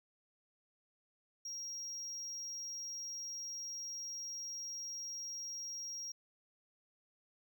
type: tone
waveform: triangle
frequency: 5620 Hz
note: F8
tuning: 10 cents sharp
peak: -40 dBFS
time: 1.45-6.12 s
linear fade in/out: 5 ms
effects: none